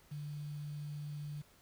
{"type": "tone with quantisation", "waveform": "sine", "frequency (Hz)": 147.5, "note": "D3", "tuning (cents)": 8, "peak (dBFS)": -40, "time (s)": [0.11, 1.42], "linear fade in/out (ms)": 10, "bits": 10, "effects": ["pink hiss -65 dBFS RMS until 1.61 s"]}